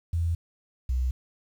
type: tone pair in turn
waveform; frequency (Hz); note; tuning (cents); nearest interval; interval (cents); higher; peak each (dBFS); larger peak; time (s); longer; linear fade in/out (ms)
sine; 84 / 63.18; E2 / B1; +33 / +40; perfect fourth; 493; first; -23; neither; 0.13-0.35 / 0.89-1.11; neither; 5
effects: 9-bit